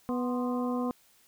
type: harmonic tone with a mistuned harmonic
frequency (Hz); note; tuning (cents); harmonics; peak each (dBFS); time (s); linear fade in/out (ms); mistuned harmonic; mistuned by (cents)
246.9; B3; 0; 1 / 2 / 3 / 4 / 5; -29 / -35 / -40 / -38 / -45; 0.09-0.91; 0; 4; +94
effects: white hiss -63 dBFS RMS until 1.27 s